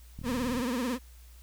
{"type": "click train", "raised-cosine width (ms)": 5, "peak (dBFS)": -29, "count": 17, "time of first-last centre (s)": [0.19, 0.599], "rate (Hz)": 39.1}
{"type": "tone with vibrato", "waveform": "35% pulse", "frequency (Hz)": 246.9, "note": "B3", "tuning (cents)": 0, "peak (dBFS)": -27, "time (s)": [0.23, 0.99], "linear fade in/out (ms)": 50, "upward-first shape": "triangle", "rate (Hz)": 18, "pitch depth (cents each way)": 150}
{"effects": ["added 60 Hz sine -49 dBFS peak until 1.42 s", "white hiss -60 dBFS RMS until 1.42 s"]}